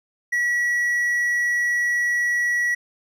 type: tone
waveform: triangle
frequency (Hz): 1932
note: B6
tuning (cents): -39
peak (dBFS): -17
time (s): 0.32-2.75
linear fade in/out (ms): 10
effects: none